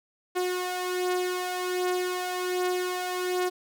sawtooth beating tone pair, 361.9 / 363.2 Hz, F#4 / F#4, -38 / -32 cents, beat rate 1.3 Hz, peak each -29 / -24 dBFS, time 0.35-3.5 s, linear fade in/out 20 ms, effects none

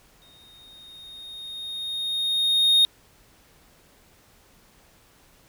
triangle tone with exponential growth, 3708 Hz, A#7, 10 cents flat, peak -12 dBFS, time 0.22-2.85 s, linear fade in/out 0 ms, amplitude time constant 570 ms, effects pink hiss -57 dBFS RMS until 5.48 s

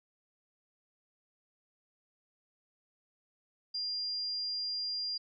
sine tone, 4800 Hz, D8, 37 cents sharp, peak -33 dBFS, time 3.74-5.18 s, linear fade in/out 10 ms, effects none

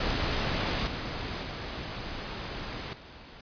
pink noise with level steps, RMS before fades -29 / -35 / -37 / -48 dBFS, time 0-3.41 s, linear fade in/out 5 ms, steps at 0.87 / 1.43 / 2.93 s, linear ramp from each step 2 ms, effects resampled to 11025 Hz

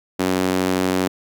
sawtooth tone with high-pass filter, 92.5 Hz, F#2, in tune, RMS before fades -20 dBFS, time 0.19-1.08 s, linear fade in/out 10 ms, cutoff 270 Hz, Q 1.6, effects none

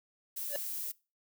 violet noise, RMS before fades -38 dBFS, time 0.36-0.92 s, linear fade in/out 10 ms
square tone with exponential growth, 575 Hz, D5, 37 cents flat, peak -31 dBFS, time 0.46-0.56 s, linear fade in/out 1 ms, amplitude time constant 20 ms
effects noise-tail reverb RT60 0.3 s tail -22 dB re dry

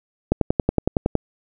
click train, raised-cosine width 2 ms, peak -3 dBFS, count 10, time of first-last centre 0.32-1.153 s, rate 10.8 Hz, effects none

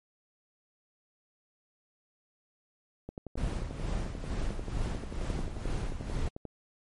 click train, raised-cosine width 2 ms, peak -26 dBFS, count 39, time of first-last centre 3.09-6.453 s, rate 11.3 Hz
brown noise with tremolo, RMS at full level -31 dBFS, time 3.37-6.29 s, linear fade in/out 10 ms, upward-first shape sine, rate 2.2 Hz, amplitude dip 60%
effects MP3 48 kbps

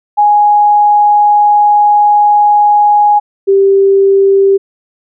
sine tone pair in turn, 830.6 / 392 Hz, G#5 / G4, 0 / 0 cents, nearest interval octave + minor second, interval 1300 cents, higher first, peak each -4 dBFS, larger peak neither, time 0.17-3.2 / 3.47-4.58 s, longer first, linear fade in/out 20 ms, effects none

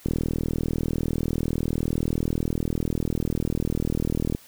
click train, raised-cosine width 3 ms, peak -12 dBFS, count 173, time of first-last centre 0.06-4.349 s, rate 40.1 Hz, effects white hiss -51 dBFS RMS until 4.47 s

